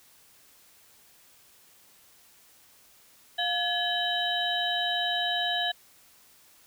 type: tone cluster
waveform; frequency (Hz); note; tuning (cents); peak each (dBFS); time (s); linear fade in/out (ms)
sine; 708 / 1700 / 3058 / 3847; F5 / G#6 / G7 / B7; +23 / +40 / -44 / -46; -31; 3.38-5.72; 10
effects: white hiss -58 dBFS RMS until 6.66 s